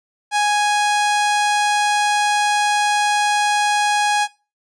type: tone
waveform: sawtooth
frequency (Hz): 830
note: G#5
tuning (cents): -1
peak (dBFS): -11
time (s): 0.31-4.28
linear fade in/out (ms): 50
effects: noise-tail reverb RT60 0.3 s tail -20 dB re dry + resampled to 22050 Hz